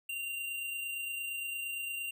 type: tone with amplitude modulation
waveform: square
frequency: 2774 Hz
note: F7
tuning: 12 cents flat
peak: -35 dBFS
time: 0.09-2.11 s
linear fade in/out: 5 ms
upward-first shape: sine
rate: 28.7 Hz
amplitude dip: 30%
effects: none